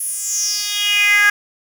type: tone with high-pass filter sweep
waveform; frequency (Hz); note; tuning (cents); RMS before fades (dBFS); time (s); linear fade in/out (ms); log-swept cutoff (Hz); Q
10% pulse; 411.8; G#4; -15; -17; 0-1.3; 5; 11000 to 1600; 5.3
effects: none